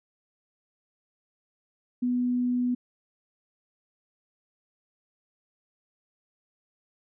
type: tone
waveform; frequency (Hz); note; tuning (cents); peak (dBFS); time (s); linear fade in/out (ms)
sine; 246.9; B3; 0; -23; 2.02-2.75; 10
effects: none